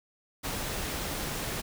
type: noise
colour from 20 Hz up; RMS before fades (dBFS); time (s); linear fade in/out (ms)
pink; -34; 0.43-1.62; 20
effects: none